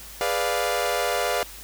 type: chord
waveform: sawtooth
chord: G# diminished seventh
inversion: none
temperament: equal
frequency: 415.3 / 493.9 / 587.3 / 698.5 Hz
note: G#4 / B4 / D5 / F5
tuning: 0 / 0 / 0 / 0 cents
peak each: -27 / -24 / -24 / -23 dBFS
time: 0.21-1.43 s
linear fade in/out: 0 ms
effects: added 50 Hz sine -46 dBFS peak until 1.63 s + white hiss -42 dBFS RMS until 1.63 s